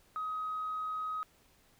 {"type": "tone", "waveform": "sine", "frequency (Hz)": 1262, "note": "D#6", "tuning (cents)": 24, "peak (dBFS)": -33, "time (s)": [0.16, 1.23], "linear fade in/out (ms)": 0, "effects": ["tanh soft clip ceiling -29 dBFS", "pink hiss -66 dBFS RMS until 1.79 s"]}